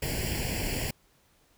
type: noise with comb filter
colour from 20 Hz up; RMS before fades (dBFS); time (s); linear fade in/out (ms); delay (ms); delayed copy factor
pink; -31; 0.02-0.91; 5; 0.4; +0.9
effects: pink hiss -65 dBFS RMS until 1.57 s